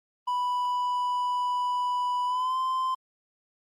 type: tone with pitch glide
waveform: triangle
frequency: 987.8 to 1036.9 Hz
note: B5 to C6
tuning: 0 to -16 cents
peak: -23 dBFS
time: 0.27-2.95 s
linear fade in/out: 10 ms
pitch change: +84 cents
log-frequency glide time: 2.26-2.57 s
effects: Opus 24 kbps